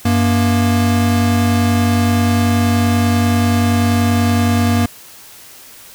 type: tone pair together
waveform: square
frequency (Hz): 95.5 / 236.1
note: G2 / A#3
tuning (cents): -45 / +22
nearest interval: octave + major third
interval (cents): 1567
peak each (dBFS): -15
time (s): 0.05-4.86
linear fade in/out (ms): 5
effects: white hiss -39 dBFS RMS until 5.94 s